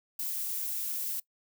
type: noise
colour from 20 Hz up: violet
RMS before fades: -34 dBFS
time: 0.19-1.2 s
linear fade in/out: 5 ms
effects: noise-tail reverb RT60 0.1 s tail -21 dB re dry